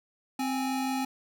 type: tone pair together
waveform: square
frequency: 261.6 / 830.5 Hz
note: C4 / G#5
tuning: 0 / 0 cents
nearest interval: octave + minor sixth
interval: 2000 cents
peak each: -30 / -34 dBFS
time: 0.39-1.05 s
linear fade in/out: 5 ms
effects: none